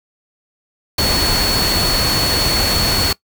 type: tone in noise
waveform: sine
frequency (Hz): 4400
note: C#8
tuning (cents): -14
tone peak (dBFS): -17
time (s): 0.98-3.13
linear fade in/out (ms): 5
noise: pink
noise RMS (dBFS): -18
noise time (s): 0.98-3.13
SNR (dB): -2
effects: noise-tail reverb RT60 0.1 s tail -20 dB re dry